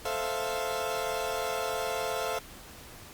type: chord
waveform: 30% pulse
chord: F major seventh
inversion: first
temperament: equal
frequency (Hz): 440 / 523.3 / 659.3 / 698.5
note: A4 / C5 / E5 / F5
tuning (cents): 0 / 0 / 0 / 0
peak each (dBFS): -33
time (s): 0.05-2.39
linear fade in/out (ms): 5
effects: pink hiss -48 dBFS RMS until 3.13 s + Opus 48 kbps